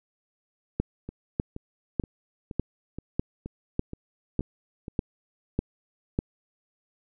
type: two click trains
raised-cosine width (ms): 3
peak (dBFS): -23 / -11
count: 9 / 10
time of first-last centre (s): 1.09-4.881 / 0.8-6.189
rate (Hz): 2.11 / 1.67
effects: none